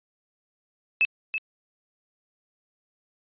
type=tone with echo; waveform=sine; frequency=2608 Hz; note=E7; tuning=19 cents flat; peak=-17 dBFS; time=1.01-1.05 s; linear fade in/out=0 ms; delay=330 ms; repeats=1; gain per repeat=-8 dB; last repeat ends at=1.38 s; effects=resampled to 8000 Hz